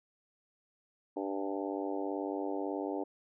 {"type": "harmonic tone with a mistuned harmonic", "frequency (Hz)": 98.2, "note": "G2", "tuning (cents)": 4, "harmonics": [3, 4, 5, 6, 7, 8, 9], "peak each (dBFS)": [-37, -39, -41, -43, -44, -45, -46], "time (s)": [1.16, 3.04], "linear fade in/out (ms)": 10, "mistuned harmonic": 8, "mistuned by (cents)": 32, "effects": []}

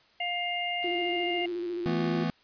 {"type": "harmonic tone", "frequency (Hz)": 704, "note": "F5", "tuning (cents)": 14, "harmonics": [1, 3, 4], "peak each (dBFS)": [-33, -33, -33], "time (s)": [0.2, 1.46], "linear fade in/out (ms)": 5}
{"type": "click train", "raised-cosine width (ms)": 0.2, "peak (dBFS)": -33, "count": 152, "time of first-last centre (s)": [0.83, 2.241], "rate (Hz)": 107}
{"type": "tone with vibrato", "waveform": "sine", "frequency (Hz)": 349.2, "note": "F4", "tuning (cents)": 0, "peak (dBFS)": -30, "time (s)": [0.84, 2.24], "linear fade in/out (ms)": 5, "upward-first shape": "square", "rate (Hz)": 14, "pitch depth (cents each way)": 33}
{"type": "chord", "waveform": "square", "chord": "E suspended fourth", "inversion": "none", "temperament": "just", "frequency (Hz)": [164.81, 219.8, 247.2], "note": ["E3", "A3", "B3"], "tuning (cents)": [0, -2, 2], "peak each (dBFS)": [-31, -34, -33], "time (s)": [1.86, 2.3], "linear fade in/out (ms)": 0}
{"effects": ["white hiss -62 dBFS RMS until 2.43 s", "resampled to 11025 Hz"]}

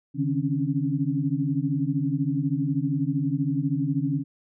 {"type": "tone cluster", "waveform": "sine", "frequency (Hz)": [140.1, 156, 269.6, 282.1], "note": ["C#3", "D#3", "C#4", "C#4"], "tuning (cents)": [19, 5, -48, 30], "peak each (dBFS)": -28, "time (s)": [0.14, 4.24], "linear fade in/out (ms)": 50, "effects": []}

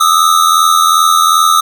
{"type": "tone pair together", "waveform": "square", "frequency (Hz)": [1217.4, 1300], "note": ["D#6", "E6"], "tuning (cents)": [-38, -24], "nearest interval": "minor second", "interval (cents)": 114, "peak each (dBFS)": -10, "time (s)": [0, 1.61], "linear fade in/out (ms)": 10, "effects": []}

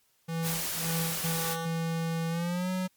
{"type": "tone with tremolo", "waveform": "square", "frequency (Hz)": 164.81, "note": "E3", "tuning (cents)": 0, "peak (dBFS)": -29, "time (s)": [0.28, 1.66], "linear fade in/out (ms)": 10, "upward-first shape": "sine", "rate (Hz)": 1.8, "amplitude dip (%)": 100}
{"type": "noise", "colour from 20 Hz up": "white", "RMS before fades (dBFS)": -33, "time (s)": [0.42, 1.57], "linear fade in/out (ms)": 50}
{"type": "tone with pitch glide", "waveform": "square", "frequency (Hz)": [164.81, 184.99], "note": ["E3", "F#3"], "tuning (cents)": [0, 0], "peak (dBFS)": -29, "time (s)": [1.23, 2.88], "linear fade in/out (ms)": 20, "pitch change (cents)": 200, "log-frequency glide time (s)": [2.29, 2.7]}
{"effects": ["white hiss -69 dBFS RMS until 2.96 s", "MP3 96 kbps"]}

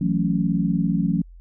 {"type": "chord", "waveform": "sine", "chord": "F# minor seventh", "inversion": "third", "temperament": "equal with one note detuned", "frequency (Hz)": [164.81, 185, 222.2, 277.2], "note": ["E3", "F#3", "A3", "C#4"], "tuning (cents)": [0, 0, 17, 0], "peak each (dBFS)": [-23, -22, -26, -26], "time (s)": [0.01, 1.22], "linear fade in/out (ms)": 5, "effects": ["added 43 Hz sine -41 dBFS peak until 1.4 s"]}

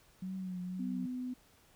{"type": "tone with vibrato", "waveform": "sine", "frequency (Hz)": 184.6, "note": "F#3", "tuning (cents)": -4, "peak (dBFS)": -37, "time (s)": [0.22, 1.06], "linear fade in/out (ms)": 5, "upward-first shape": "triangle", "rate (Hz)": 1.9, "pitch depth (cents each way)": 53}
{"type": "tone", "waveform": "sine", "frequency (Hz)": 251.8, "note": "B3", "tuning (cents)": 34, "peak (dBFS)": -36, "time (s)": [0.79, 1.34], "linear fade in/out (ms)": 10}
{"effects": ["pink hiss -65 dBFS RMS until 1.75 s"]}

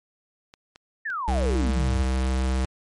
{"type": "clicks", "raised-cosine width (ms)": 0.2, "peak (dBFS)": -28, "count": 4, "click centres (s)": [0.539, 0.759, 1.102, 1.585]}
{"type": "exponential sweep", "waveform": "sine", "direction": "down", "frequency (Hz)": [1864.7, 69.3], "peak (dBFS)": -26, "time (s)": [1.05, 2.05], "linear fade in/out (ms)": 10}
{"type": "tone", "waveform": "square", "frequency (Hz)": 64.8, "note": "C2", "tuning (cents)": -16, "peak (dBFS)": -22, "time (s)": [1.28, 2.65], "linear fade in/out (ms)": 0}
{"effects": ["MP3 48 kbps"]}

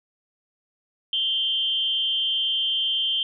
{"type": "tone with amplitude modulation", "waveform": "sine", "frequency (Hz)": 3136, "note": "G7", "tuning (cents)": 0, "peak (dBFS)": -18, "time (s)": [1.13, 3.23], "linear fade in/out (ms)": 2, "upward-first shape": "sine", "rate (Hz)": 278, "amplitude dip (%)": 65, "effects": []}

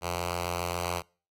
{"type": "tone with notch filter", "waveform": "5% pulse", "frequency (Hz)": 87.31, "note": "F2", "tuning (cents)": 0, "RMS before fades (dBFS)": -32, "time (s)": [0.01, 1.03], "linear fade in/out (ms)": 50, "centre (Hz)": 250, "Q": 0.78, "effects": ["noise-tail reverb RT60 0.4 s tail -26 dB re dry", "AAC 48 kbps"]}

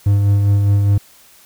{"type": "tone with tremolo", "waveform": "triangle", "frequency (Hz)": 100.9, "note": "G#2", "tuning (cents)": -49, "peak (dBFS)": -7, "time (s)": [0.06, 0.98], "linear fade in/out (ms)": 5, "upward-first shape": "sine", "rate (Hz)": 4.9, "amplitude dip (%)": 30, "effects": ["white hiss -47 dBFS RMS until 1.45 s"]}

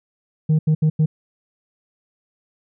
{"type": "tone bursts at uneven times", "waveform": "sine", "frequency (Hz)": 155.56, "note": "D#3", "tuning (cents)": 0, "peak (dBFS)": -10, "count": 4, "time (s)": [[0.49, 0.59], [0.67, 0.75], [0.82, 0.9], [0.99, 1.06]], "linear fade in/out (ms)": 10, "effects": ["tanh soft clip ceiling -12 dBFS"]}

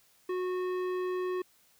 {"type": "tone with tanh clipping", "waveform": "triangle", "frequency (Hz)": 365.8, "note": "F#4", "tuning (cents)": -20, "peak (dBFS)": -32, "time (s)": [0.29, 1.42], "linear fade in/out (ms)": 5, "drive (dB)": 18, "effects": ["white hiss -65 dBFS RMS until 1.79 s"]}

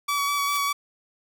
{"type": "tone with vibrato", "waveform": "sawtooth", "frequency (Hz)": 1140, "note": "C#6", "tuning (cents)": 48, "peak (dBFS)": -19, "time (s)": [0.08, 0.73], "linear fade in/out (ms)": 10, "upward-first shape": "square", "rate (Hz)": 5, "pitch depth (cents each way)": 13}
{"type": "noise with exponential growth", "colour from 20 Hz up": "blue", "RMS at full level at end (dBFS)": -31, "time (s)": [0.35, 0.57], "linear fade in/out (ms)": 1, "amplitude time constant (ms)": 46}
{"effects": []}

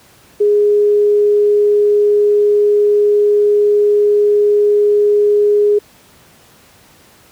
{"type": "tone", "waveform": "sine", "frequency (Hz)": 414.2, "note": "G#4", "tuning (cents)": -5, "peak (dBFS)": -8, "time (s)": [0.4, 5.79], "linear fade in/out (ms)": 10, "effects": ["pink hiss -46 dBFS RMS until 7.31 s", "high-pass 80 Hz 12 dB/octave"]}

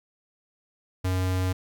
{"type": "tone", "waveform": "square", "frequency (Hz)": 92.5, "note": "F#2", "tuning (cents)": 0, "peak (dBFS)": -24, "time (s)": [1.04, 1.53], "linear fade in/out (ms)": 10, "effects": ["11-bit"]}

